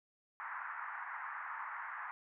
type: band-pass noise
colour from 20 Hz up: pink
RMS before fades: -44 dBFS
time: 0.4-2.11 s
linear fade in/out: 0 ms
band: 900 to 1900 Hz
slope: 48 dB/octave
effects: none